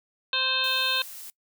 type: harmonic tone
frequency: 521 Hz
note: C5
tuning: 7 cents flat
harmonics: 1 / 2 / 3 / 5 / 6 / 7 / 8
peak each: -39 / -34 / -31 / -29 / -32 / -27 / -30 dBFS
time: 0.33-1.02 s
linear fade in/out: 2 ms
type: noise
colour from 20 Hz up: blue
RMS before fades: -41 dBFS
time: 0.64-1.3 s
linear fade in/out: 0 ms
effects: noise-tail reverb RT60 0.1 s tail -23 dB re dry